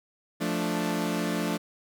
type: chord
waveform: sawtooth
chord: D minor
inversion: first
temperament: equal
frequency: 174.61 / 220 / 293.7 Hz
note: F3 / A3 / D4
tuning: 0 / 0 / 0 cents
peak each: -27 dBFS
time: 0.4-1.58 s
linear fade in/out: 20 ms
effects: none

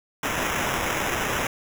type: noise with sample-and-hold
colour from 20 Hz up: white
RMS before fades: -26 dBFS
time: 0.23-1.47 s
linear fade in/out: 2 ms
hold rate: 4410 Hz
effects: none

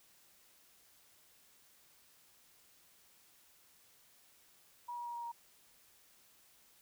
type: tone with pitch steps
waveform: sine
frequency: 962 / 956.5 / 951 / 945.5 / 940 Hz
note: B5 / A#5 / A#5 / A#5 / A#5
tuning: -46 / +44 / +34 / +24 / +14 cents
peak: -40 dBFS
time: 4.88-5.32 s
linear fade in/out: 10 ms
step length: 88 ms
effects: white hiss -66 dBFS RMS until 6.81 s

